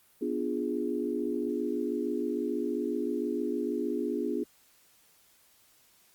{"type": "chord", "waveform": "sine", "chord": "B diminished seventh", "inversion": "none", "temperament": "equal", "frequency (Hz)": [246.9, 293.7, 349.2, 415.3], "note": ["B3", "D4", "F4", "Ab4"], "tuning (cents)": [0, 0, 0, 0], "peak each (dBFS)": -34, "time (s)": [0.21, 4.44], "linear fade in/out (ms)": 10, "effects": ["white hiss -63 dBFS RMS until 6.14 s", "Opus 32 kbps"]}